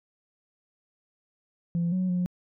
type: tone with pitch steps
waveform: sine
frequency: 170.9 / 184.7 / 179.2 Hz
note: F3 / F#3 / F3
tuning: -37 / -3 / +45 cents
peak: -22 dBFS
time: 1.75-2.26 s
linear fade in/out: 0 ms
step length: 170 ms
effects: tanh soft clip ceiling -21 dBFS